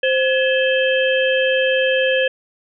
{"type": "harmonic tone with a mistuned harmonic", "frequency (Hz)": 523.3, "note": "C5", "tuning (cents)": 0, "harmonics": [1, 3, 5, 6], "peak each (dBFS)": [-16, -21, -23, -24], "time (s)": [0.03, 2.28], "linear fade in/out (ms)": 5, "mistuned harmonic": 3, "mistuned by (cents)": 130, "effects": []}